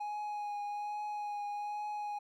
triangle tone with vibrato, 830 Hz, G#5, 1 cent flat, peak -34 dBFS, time 0-2.19 s, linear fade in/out 10 ms, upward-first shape triangle, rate 1.2 Hz, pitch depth 19 cents each way, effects none

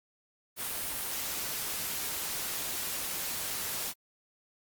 white noise, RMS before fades -35 dBFS, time 0.56-3.94 s, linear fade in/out 50 ms, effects Opus 32 kbps

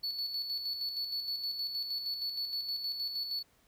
triangle tone with tremolo, 4435 Hz, C#8, in tune, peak -31 dBFS, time 0.03-3.43 s, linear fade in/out 10 ms, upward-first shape square, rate 6.4 Hz, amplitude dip 45%, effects pink hiss -68 dBFS RMS until 3.67 s

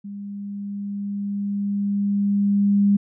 sine tone with level ramp, 201.6 Hz, G3, 49 cents sharp, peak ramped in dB -31 to -13 dBFS, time 0.04-2.97 s, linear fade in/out 10 ms, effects none

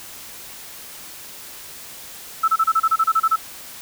sine tone bursts, 1316 Hz, E6, 3 cents flat, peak -13 dBFS, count 12, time 2.43-3.361 s, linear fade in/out 10 ms, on 51 ms, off 29 ms, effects white hiss -38 dBFS RMS until 3.81 s

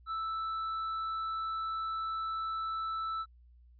sine tone with tanh clipping, 1318.5 Hz, E6, in tune, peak -34 dBFS, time 0.06-3.26 s, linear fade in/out 50 ms, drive 5 dB, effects added 60 Hz sine -56 dBFS peak until 3.79 s + resampled to 11025 Hz

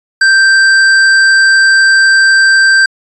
sine tone with tanh clipping, 1568 Hz, G6, in tune, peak -6 dBFS, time 0.21-2.86 s, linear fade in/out 5 ms, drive 14 dB, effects resampled to 22050 Hz

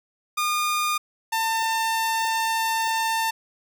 sawtooth tone pair in turn, 1216 / 898.4 Hz, D#6 / A5, -40 / +36 cents, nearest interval perfect fourth, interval 524 cents, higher first, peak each -18 dBFS, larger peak neither, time 0.37-0.98 / 1.32-3.31 s, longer second, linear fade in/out 10 ms, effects none

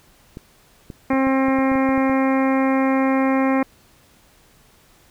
clicks, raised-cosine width 3 ms, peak -20 dBFS, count 11, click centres 0.371 / 0.902 / 1.133 / 1.27 / 1.484 / 1.587 / 1.717 / 1.755 / 1.89 / 1.978 / 2.097 s
harmonic tone, 266.5 Hz, C4, 32 cents sharp, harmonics 1 / 2 / 3 / 4 / 5 / 6 / 7 / 8 / 9, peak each -17 / -23 / -26 / -27 / -33 / -36 / -32 / -32 / -36 dBFS, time 1.1-3.63 s, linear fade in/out 5 ms
effects pink hiss -54 dBFS RMS until 5.1 s

